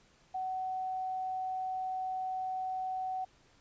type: tone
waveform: sine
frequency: 750 Hz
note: F#5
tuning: 23 cents sharp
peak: -33 dBFS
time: 0.34-3.25 s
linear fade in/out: 10 ms
effects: pink hiss -65 dBFS RMS until 3.6 s + resampled to 16000 Hz